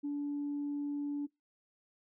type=tone; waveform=sine; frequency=288.5 Hz; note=D4; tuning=31 cents flat; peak=-32 dBFS; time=0.03-1.27 s; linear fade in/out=20 ms; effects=noise-tail reverb RT60 0.2 s tail -23 dB re dry + tanh soft clip ceiling -30 dBFS

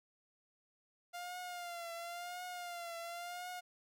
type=tone with vibrato; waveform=sawtooth; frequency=698.5 Hz; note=F5; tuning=in tune; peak=-39 dBFS; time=1.13-3.61 s; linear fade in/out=20 ms; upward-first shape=triangle; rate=0.95 Hz; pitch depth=66 cents each way; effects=none

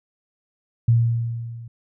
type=tone with level ramp; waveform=sine; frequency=116.54 Hz; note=A#2; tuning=in tune; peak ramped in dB=-11 to -35 dBFS; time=0.88-1.68 s; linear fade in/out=5 ms; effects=none

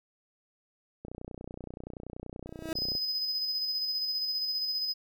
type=click train; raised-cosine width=2 ms; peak=-27 dBFS; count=59; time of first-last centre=1.05-2.952 s; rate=30.5 Hz
type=tone with exponential growth; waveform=30% pulse; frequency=322.1 Hz; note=E4; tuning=40 cents flat; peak=-27 dBFS; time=2.47-2.73 s; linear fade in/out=1 ms; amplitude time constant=55 ms
type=tone with tremolo; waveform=triangle; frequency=5030 Hz; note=D#8; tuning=18 cents sharp; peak=-27 dBFS; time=2.75-4.94 s; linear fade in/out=20 ms; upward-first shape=square; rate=15 Hz; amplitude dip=30%
effects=none

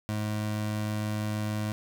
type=tone; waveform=25% pulse; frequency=106.4 Hz; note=G#2; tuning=42 cents sharp; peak=-25 dBFS; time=0.09-1.72 s; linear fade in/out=0 ms; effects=none

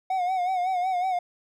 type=tone with vibrato; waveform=triangle; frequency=735 Hz; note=F#5; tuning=12 cents flat; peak=-21 dBFS; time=0.1-1.19 s; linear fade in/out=5 ms; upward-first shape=sine; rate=5.4 Hz; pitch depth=68 cents each way; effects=none

